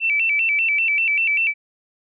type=tone with vibrato; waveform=sine; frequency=2489 Hz; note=D#7; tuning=in tune; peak=-16 dBFS; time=0-1.54 s; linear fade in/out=50 ms; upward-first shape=square; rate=5.1 Hz; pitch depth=130 cents each way; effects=none